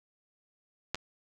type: clicks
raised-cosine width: 0.2 ms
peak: -12 / -26 dBFS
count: 2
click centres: 0.946 / 0.955 s
effects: none